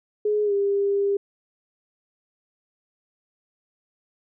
sine tone with pitch glide, 420 to 400.3 Hz, G#4 to G4, +19 to +36 cents, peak -19 dBFS, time 0.25-1.17 s, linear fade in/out 5 ms, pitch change -83 cents, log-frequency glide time 0.44-0.53 s, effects none

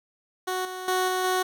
15% pulse tone with level steps, 370 Hz, F#4, in tune, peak -20 / -27 / -16 / -18 / -16 dBFS, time 0.47-1.43 s, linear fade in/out 10 ms, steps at 0.65 / 0.88 / 1.08 / 1.24 s, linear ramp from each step 2 ms, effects none

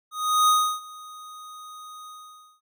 square tone with ADSR envelope, 1244.5 Hz, D#6, in tune, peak -16 dBFS, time 0.11-2.61 s, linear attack 370 ms, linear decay 320 ms, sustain -24 dB, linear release 540 ms, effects none

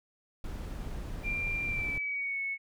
brown noise, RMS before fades -38 dBFS, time 0.44-1.98 s, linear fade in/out 2 ms
sine tone with pitch glide, 2377 to 2205 Hz, D7 to C#7, +20 to -10 cents, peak -31 dBFS, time 1.23-2.58 s, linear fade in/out 50 ms, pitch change -130 cents, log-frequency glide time 1.64-2.4 s
effects none

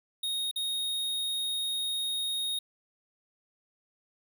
square tone with dropouts, 3729 Hz, A#7, in tune, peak -30 dBFS, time 0.23-2.59 s, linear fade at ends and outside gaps 5 ms, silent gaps 0.513-0.559 s, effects none

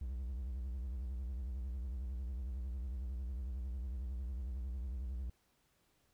triangle tone with vibrato, 63.2 Hz, B1, 41 cents sharp, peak -36 dBFS, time 0.01-5.3 s, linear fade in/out 5 ms, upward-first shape sine, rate 11 Hz, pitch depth 160 cents each way, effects pink hiss -75 dBFS RMS until 6.13 s

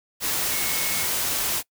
sine tone in noise, 2187 Hz, C#7, 24 cents flat, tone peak -33 dBFS, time 0.5-1.08 s, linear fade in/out 50 ms, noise white, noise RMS -25 dBFS, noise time 0.2-1.63 s, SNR -11 dB, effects noise-tail reverb RT60 0.1 s tail -23 dB re dry

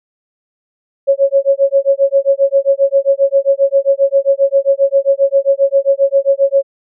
sine tone with tremolo, 551 Hz, C#5, 11 cents flat, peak -5 dBFS, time 1.07-6.63 s, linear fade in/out 20 ms, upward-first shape sine, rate 7.5 Hz, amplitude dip 100%, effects none

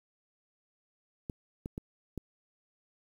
clicks, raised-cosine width 3 ms, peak -24 dBFS, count 4, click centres 1.298 / 1.659 / 1.779 / 2.177 s, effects 9-bit

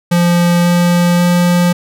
square tone with pitch steps, 173.7 / 174.71 / 175.72 Hz, F3 / F3 / F3, -9 / +1 / +11 cents, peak -9 dBFS, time 0.11-1.73 s, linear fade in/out 10 ms, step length 540 ms, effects none

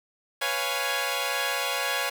10% pulse chord, C# dominant seventh, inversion third, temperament equal, 493.9 / 554.4 / 698.5 / 830.6 Hz, B4 / C#5 / E#5 / G#5, 0 / 0 / 0 / 0 cents, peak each -25 / -22 / -24 / -23 dBFS, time 0.41-2.1 s, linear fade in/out 10 ms, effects 8-bit

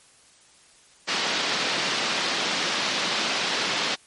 white band-pass noise, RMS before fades -26 dBFS, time 1.07-3.96 s, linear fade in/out 20 ms, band 160 to 4800 Hz, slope 24 dB/octave, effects white hiss -55 dBFS RMS until 4.06 s + MP3 48 kbps

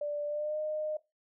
sine tone with pitch glide, 587.3 to 613.3 Hz, D5 to D#5, 0 to -25 cents, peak -31 dBFS, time 0.01-0.97 s, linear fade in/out 5 ms, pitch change +75 cents, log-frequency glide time 0.26-0.59 s, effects noise-tail reverb RT60 0.2 s tail -18 dB re dry

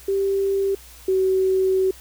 sine tone pair in turn, 392 / 378.4 Hz, G4 / F#4, 0 / +39 cents, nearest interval minor second, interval 61 cents, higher first, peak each -18 / -16 dBFS, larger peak second, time 0.08-0.75 / 1.08-1.91 s, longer second, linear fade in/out 5 ms, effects added 60 Hz sine -46 dBFS peak until 2 s + white hiss -46 dBFS RMS until 2 s

